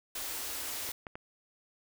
white band-stop noise, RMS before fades -38 dBFS, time 0.15-0.92 s, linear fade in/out 5 ms, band 100 to 230 Hz, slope 96 dB/octave
clicks, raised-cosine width 0.5 ms, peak -26 dBFS, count 3, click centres 0.889 / 1.068 / 1.155 s
effects none

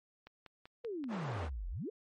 click train, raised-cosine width 0.3 ms, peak -35 dBFS, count 5, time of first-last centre 0.27-1.041 s, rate 5.19 Hz
sine exponential two-way sweep, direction down then up, 493.9 to 39.92 to 493.9 Hz, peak -37 dBFS, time 0.84-1.9 s, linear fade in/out 10 ms, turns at 1.69 s
white band-pass noise, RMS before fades -43 dBFS, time 1.08-1.5 s, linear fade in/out 50 ms, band 240 to 1000 Hz, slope 12 dB/octave
effects MP3 48 kbps

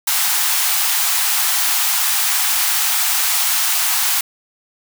white high-pass noise, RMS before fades -17 dBFS, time 0.07-4.21 s, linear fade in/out 5 ms, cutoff 710 Hz, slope 96 dB/octave, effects none

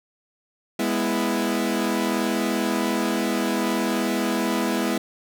sawtooth chord, E major, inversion first, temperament equal with one note detuned, 206.3 / 246.9 / 329.6 Hz, G#3 / B3 / E4, -11 / 0 / 0 cents, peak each -22 dBFS, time 0.79-4.98 s, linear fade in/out 5 ms, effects none

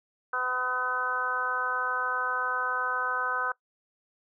harmonic tone, 252.4 Hz, B3, 38 cents sharp, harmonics 2 / 3 / 4 / 5 / 6, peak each -39 / -39 / -34 / -31 / -30 dBFS, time 0.33-3.52 s, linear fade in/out 5 ms, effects noise-tail reverb RT60 0.1 s tail -20 dB re dry

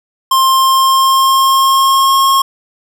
square tone with pitch glide, 1057 to 1081.7 Hz, C6 to C#6, +17 to -43 cents, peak -8 dBFS, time 0.31-2.42 s, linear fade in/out 5 ms, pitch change +40 cents, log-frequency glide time 0.49-2.27 s, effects none

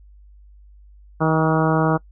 harmonic tone with a mistuned harmonic, 158.8 Hz, D#3, 36 cents sharp, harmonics 1 / 2 / 3 / 4 / 5 / 6 / 7 / 8 / 9, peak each -19 / -22 / -24 / -25 / -26 / -27 / -27 / -28 / -29 dBFS, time 1.2-1.98 s, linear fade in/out 20 ms, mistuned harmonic 7, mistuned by +27 cents, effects noise-tail reverb RT60 0.1 s tail -25 dB re dry + added 50 Hz sine -44 dBFS peak until 2.11 s

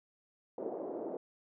pink band-pass noise, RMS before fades -40 dBFS, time 0.58-1.17 s, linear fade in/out 2 ms, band 310 to 620 Hz, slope 24 dB/octave, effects none

